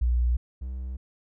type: tone pair in turn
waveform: sine / triangle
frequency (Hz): 60.3 / 63.89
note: B1 / C2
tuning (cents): -41 / -41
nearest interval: minor second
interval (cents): 100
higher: second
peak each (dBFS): -20 / -29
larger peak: first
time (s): 0.01-0.37 / 0.61-0.97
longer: neither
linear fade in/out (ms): 10
effects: none